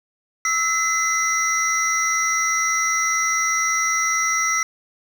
triangle tone cluster, 1311 / 2035 / 5800 Hz, E6 / C7 / F#8, -10 / -49 / -35 cents, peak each -21 dBFS, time 0.45-4.63 s, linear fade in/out 2 ms, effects 7-bit

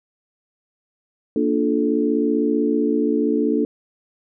sine chord, Bb major seventh, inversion none, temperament equal with one note detuned, 233.1 / 293.7 / 349.2 / 435.2 Hz, Bb3 / D4 / F4 / A4, 0 / 0 / 0 / -19 cents, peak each -22 / -20 / -26 / -22 dBFS, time 1.36-3.65 s, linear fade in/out 2 ms, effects none

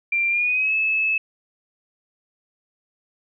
sine tone with pitch glide, 2371 to 2601 Hz, D7 to E7, +16 to -24 cents, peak -18 dBFS, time 0.12-1.18 s, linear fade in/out 5 ms, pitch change +160 cents, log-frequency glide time 0.29-0.74 s, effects none

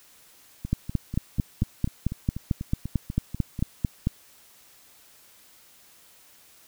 two click trains, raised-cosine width 5 ms, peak -10 / -19 dBFS, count 16 / 13, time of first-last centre 0.73-4.071 / 0.65-3.591 s, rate 4.49 / 4.08 Hz, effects white hiss -55 dBFS RMS until 6.67 s

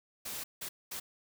white noise bursts at uneven times, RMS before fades -40 dBFS, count 3, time 0.25-0.44 / 0.61-0.69 / 0.91-1 s, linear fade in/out 10 ms, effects none

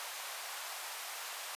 pink high-pass noise, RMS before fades -43 dBFS, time 0-1.55 s, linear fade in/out 0 ms, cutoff 700 Hz, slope 24 dB/octave, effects resampled to 32000 Hz

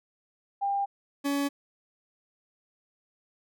sine / 40% pulse tone pair in turn, 798 / 282.1 Hz, G5 / C#4, +31 / +30 cents, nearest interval octave + tritone, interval 1801 cents, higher first, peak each -25 dBFS, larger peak neither, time 0.61-0.86 / 1.24-1.49 s, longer neither, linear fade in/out 20 ms, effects none

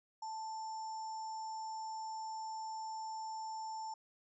sine tone with sample-and-hold, 880 Hz, A5, in tune, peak -40 dBFS, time 0.22-3.94 s, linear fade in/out 5 ms, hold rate 6300 Hz, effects resampled to 22050 Hz

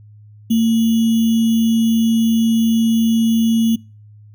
sine tone with sample-and-hold, 226.4 Hz, A3, 50 cents sharp, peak -11 dBFS, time 0.5-3.76 s, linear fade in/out 10 ms, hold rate 3150 Hz, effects noise-tail reverb RT60 0.4 s tail -26 dB re dry + added 105 Hz sine -40 dBFS peak until 4.34 s

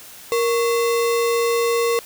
sine tone with sample-and-hold, 467.6 Hz, A#4, 5 cents sharp, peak -16 dBFS, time 0.32-1.99 s, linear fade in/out 0 ms, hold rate 1575 Hz, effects white hiss -41 dBFS RMS until 2.05 s

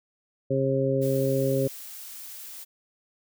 harmonic tone, 134.6 Hz, C3, 49 cents sharp, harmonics 1 / 2 / 3 / 4, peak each -27 / -29 / -27 / -26 dBFS, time 0.5-1.68 s, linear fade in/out 10 ms
blue noise, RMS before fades -41 dBFS, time 1.01-2.65 s, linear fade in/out 20 ms
effects none

